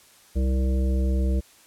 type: harmonic tone with a mistuned harmonic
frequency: 65 Hz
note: C2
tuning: 11 cents flat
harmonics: 1 / 3 / 5 / 7 / 9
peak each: -20 / -30 / -34 / -37 / -39 dBFS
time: 0.35-1.41 s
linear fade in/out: 20 ms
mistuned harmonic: 7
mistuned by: +25 cents
effects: white hiss -54 dBFS RMS until 1.66 s + low-pass 12000 Hz 12 dB/octave